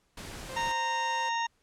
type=noise; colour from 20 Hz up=pink; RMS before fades=-42 dBFS; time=0.17-0.72 s; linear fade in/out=5 ms
type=tone; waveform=sawtooth; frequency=523.3 Hz; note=C5; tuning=in tune; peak=-37 dBFS; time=0.49-1.29 s; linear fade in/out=2 ms
type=harmonic tone; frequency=926 Hz; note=A#5; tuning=12 cents flat; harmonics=1 / 2 / 3 / 4 / 6 / 7; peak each=-29 / -35 / -39 / -41 / -45 / -46 dBFS; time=0.56-1.47 s; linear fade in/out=10 ms
effects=pink hiss -71 dBFS RMS until 1.62 s + low-pass 10000 Hz 12 dB/octave